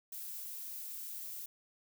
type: noise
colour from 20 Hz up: violet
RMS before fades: -44 dBFS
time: 0.12-1.46 s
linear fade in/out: 5 ms
effects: none